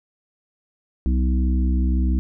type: harmonic tone with a mistuned harmonic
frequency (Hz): 63.8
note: C2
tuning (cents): -43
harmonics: 1 / 3 / 4 / 5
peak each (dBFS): -17 / -27 / -29 / -31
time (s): 1.06-2.19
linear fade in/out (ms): 0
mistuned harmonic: 4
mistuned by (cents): -16
effects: none